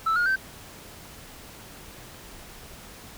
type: tone with pitch steps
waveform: sine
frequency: 1318.5 / 1429.6 / 1550 Hz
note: E6 / F6 / G6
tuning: 0 / +40 / -20 cents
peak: -18 dBFS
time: 0.06-0.36 s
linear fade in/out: 10 ms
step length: 100 ms
effects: tanh soft clip ceiling -19 dBFS + pink hiss -45 dBFS RMS until 3.17 s